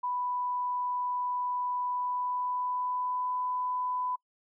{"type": "tone with pitch glide", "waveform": "sine", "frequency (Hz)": [990, 999.8], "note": ["B5", "B5"], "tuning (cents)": [4, 21], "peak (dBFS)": -29, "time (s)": [0.03, 4.16], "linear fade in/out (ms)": 10, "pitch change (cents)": 17, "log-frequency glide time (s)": [1.89, 3.34], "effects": ["noise-tail reverb RT60 0.1 s tail -25 dB re dry"]}